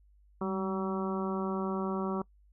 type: harmonic tone with a mistuned harmonic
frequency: 190 Hz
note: F#3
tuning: 46 cents sharp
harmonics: 1 / 2 / 3 / 4 / 5 / 6 / 7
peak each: -33 / -35 / -42 / -43 / -41 / -40 / -44 dBFS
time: 0.41-2.22 s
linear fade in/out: 5 ms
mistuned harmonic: 1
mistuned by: +44 cents
effects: noise-tail reverb RT60 0.1 s tail -23 dB re dry + added 50 Hz sine -59 dBFS peak until 2.52 s